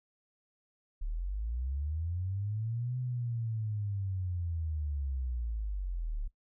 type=linear two-way sweep; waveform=sine; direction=up then down; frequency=34.2 to 127.1 to 34.2 Hz; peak=-32 dBFS; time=1.01-6.28 s; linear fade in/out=10 ms; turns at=2.98 s; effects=noise-tail reverb RT60 0.1 s tail -18 dB re dry